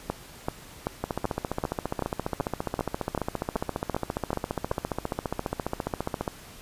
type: two click trains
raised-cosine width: 1 ms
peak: -13 / -12 dBFS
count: 78 / 13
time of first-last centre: 1.04-6.278 / 0.1-4.715 s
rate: 14.7 / 2.6 Hz
effects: pink hiss -47 dBFS RMS until 6.61 s + resampled to 32000 Hz